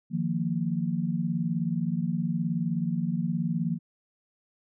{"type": "chord", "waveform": "sine", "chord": "Eb suspended second", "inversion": "none", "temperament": "equal with one note detuned", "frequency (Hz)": [155.56, 174.61, 231.2], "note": ["Eb3", "F3", "Bb3"], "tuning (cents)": [0, 0, -14], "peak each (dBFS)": [-31, -28, -31], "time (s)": [0.1, 3.79], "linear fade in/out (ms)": 50, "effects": []}